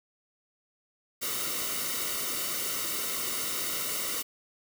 white noise with comb filter, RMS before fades -32 dBFS, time 1.21-4.23 s, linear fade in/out 20 ms, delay 1.2 ms, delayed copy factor -0.7, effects none

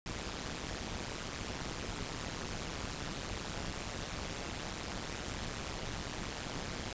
pink noise with amplitude modulation, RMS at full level -36 dBFS, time 0.06-6.93 s, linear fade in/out 2 ms, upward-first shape sine, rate 140 Hz, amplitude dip 100%, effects resampled to 16000 Hz

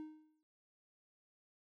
triangle tone with exponential decay, 309.7 Hz, D#4, 8 cents flat, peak -40 dBFS, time 0-0.43 s, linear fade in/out 0 ms, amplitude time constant 92 ms, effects none

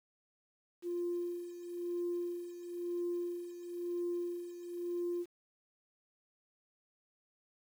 sine tone with tremolo, 349.2 Hz, F4, in tune, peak -32 dBFS, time 0.82-5.26 s, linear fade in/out 50 ms, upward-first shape sine, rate 1 Hz, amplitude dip 75%, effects tanh soft clip ceiling -29 dBFS + 10-bit

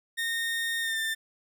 30% pulse tone with pitch glide, 1840 to 1789.7 Hz, A#6 to A6, -23 to +29 cents, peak -25 dBFS, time 0.17-1.15 s, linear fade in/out 20 ms, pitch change -48 cents, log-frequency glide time 0.81-0.98 s, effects none

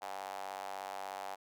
square tone with high-pass filter, 48.28 Hz, G1, 26 cents flat, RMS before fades -43 dBFS, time 0.01-1.36 s, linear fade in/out 20 ms, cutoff 760 Hz, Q 4.3, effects none

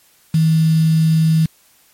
sine tone with quantisation, 160 Hz, D#3, 49 cents sharp, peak -10 dBFS, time 0.34-1.46 s, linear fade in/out 5 ms, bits 5, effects white hiss -53 dBFS RMS until 1.93 s + MP3 64 kbps

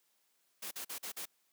white noise bursts, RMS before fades -42 dBFS, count 5, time 0.62-1.257 s, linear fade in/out 10 ms, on 93 ms, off 43 ms, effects white hiss -75 dBFS RMS until 1.52 s + high-pass 200 Hz 12 dB/octave

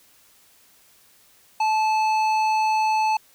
triangle tone with tanh clipping, 870 Hz, A5, 20 cents flat, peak -20 dBFS, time 1.6-3.17 s, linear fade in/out 5 ms, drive 16 dB, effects white hiss -56 dBFS RMS until 3.34 s

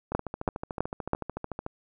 two click trains, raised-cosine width 1 ms, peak -10 / -19 dBFS, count 4 / 22, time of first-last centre 0.15-1.134 / 0.12-1.664 s, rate 3.05 / 13.6 Hz, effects none

